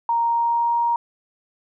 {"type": "tone with pitch glide", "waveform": "sine", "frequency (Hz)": [932.3, 940.4], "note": ["A#5", "A#5"], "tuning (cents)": [0, 15], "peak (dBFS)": -17, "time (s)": [0.09, 0.96], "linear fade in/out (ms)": 2, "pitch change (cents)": 15, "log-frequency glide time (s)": [0.24, 0.76], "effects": []}